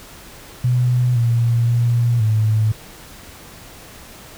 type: tone with pitch steps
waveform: sine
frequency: 124 / 117.5 / 119 / 108.9 Hz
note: B2 / A#2 / A#2 / A2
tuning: +7 / +14 / +36 / -17 cents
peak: -13 dBFS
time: 0.64-2.72 s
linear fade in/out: 5 ms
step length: 520 ms
effects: pink hiss -40 dBFS RMS until 4.37 s